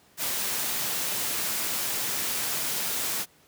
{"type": "noise", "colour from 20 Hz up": "white", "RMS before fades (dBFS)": -29, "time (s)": [0.17, 3.26], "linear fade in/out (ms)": 50, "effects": ["pink hiss -59 dBFS RMS until 3.47 s", "high-pass 100 Hz 12 dB/octave"]}